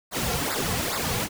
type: noise with flanger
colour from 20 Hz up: pink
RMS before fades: -27 dBFS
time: 0.11-1.29 s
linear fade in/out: 50 ms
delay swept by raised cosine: 0.32 to 3.32 ms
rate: 2.4 Hz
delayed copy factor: -0.85
effects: none